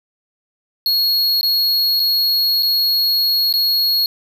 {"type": "tone with dropouts", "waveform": "square", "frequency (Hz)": 4318, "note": "C#8", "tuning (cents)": -46, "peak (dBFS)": -14, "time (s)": [0.86, 4.06], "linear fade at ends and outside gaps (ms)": 1, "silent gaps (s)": [[1.411, 1.43], [1.996, 2], [2.625, 2.63], [3.527, 3.538]], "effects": []}